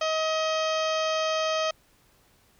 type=harmonic tone; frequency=633 Hz; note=D#5; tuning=30 cents sharp; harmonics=1 / 2 / 3 / 4 / 5 / 6 / 7 / 8 / 9 / 10; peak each=-26 / -30 / -38 / -36 / -34 / -44 / -43 / -39 / -47 / -42 dBFS; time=0.01-1.71 s; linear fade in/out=5 ms; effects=pink hiss -62 dBFS RMS until 2.59 s